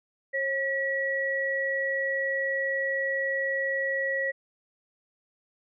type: tone pair together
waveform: sine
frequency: 541 / 1928 Hz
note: C#5 / B6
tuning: -42 / -42 cents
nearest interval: octave + minor seventh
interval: 2200 cents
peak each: -30 / -27 dBFS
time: 0.33-4.32 s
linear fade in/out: 20 ms
effects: none